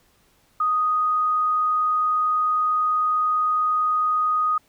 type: tone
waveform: sine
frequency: 1244.5 Hz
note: D#6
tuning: in tune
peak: -18 dBFS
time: 0.6-4.58 s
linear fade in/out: 5 ms
effects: pink hiss -61 dBFS RMS until 4.68 s